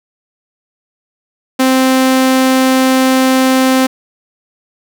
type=tone; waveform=sawtooth; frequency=261 Hz; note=C4; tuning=4 cents flat; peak=-4 dBFS; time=1.59-3.87 s; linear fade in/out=10 ms; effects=none